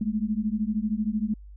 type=beating tone pair; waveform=sine; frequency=207.7 / 220.7 Hz; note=G#3 / A3; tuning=0 / +5 cents; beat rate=13 Hz; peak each=-27 dBFS; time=0.01-1.34 s; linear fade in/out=5 ms; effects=added 50 Hz sine -42 dBFS peak until 1.56 s